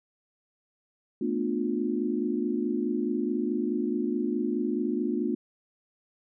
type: chord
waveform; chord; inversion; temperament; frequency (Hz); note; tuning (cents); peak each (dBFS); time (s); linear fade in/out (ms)
sine; B half-diminished seventh; third; just; 222.2 / 246.9 / 296.3 / 355.6; A3 / B3 / D4 / F4; +17 / 0 / +15 / +31; -31; 1.21-5.35; 5
effects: none